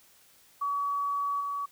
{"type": "tone with level steps", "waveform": "sine", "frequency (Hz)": 1135, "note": "C#6", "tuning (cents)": 41, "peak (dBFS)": [-27, -30], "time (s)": [0.61, 1.66], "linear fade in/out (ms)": 10, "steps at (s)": 1.4, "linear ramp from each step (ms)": 10, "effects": ["white hiss -60 dBFS RMS until 1.71 s"]}